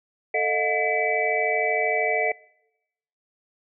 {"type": "tone cluster", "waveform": "sine", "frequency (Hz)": [442.3, 622, 715, 2003, 2298], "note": ["A4", "D#5", "F5", "B6", "D7"], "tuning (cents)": [9, -1, 41, 24, -38], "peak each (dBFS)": -27, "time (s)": [0.34, 2.32], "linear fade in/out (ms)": 5, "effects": ["noise-tail reverb RT60 0.9 s tail -25 dB re dry"]}